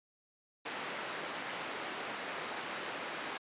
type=band-pass noise; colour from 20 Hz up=white; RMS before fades=-41 dBFS; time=0.65-3.38 s; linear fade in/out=10 ms; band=240 to 2100 Hz; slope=12 dB/octave; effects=resampled to 8000 Hz